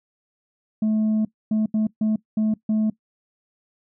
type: tone bursts at uneven times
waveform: sine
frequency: 216.5 Hz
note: A3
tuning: 28 cents flat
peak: -15 dBFS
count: 6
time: 0.82-1.25 / 1.51-1.66 / 1.74-1.87 / 2.01-2.16 / 2.37-2.54 / 2.69-2.9 s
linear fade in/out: 5 ms
effects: noise-tail reverb RT60 0.1 s tail -20 dB re dry + tanh soft clip ceiling -17 dBFS